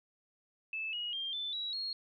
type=tone with pitch steps; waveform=sine; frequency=2623 / 2894 / 3192 / 3522 / 3885 / 4286 Hz; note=E7 / F#7 / G7 / A7 / B7 / C8; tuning=-9 / -39 / +31 / +1 / -29 / +41 cents; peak=-35 dBFS; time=0.73-1.93 s; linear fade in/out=2 ms; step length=200 ms; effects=none